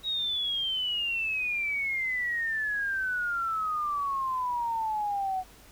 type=exponential sweep; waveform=sine; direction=down; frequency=3821 to 738 Hz; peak=-27 dBFS; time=0.03-5.44 s; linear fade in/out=50 ms; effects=added 50 Hz sine -58 dBFS peak until 5.71 s + pink hiss -54 dBFS RMS until 5.71 s